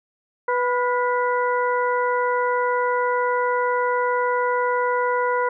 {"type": "harmonic tone with a mistuned harmonic", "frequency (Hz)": 493.9, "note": "B4", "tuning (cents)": 0, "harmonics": [1, 2, 3, 4], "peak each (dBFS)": [-22, -22, -27, -32], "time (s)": [0.48, 5.49], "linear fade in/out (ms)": 5, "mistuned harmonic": 3, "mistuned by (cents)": -49, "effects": []}